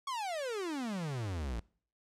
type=exponential sweep; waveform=45% pulse; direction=down; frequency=1133 to 53.1 Hz; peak=-35 dBFS; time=0.07-1.6 s; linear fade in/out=5 ms; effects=noise-tail reverb RT60 0.5 s tail -24 dB re dry + low-pass 9000 Hz 12 dB/octave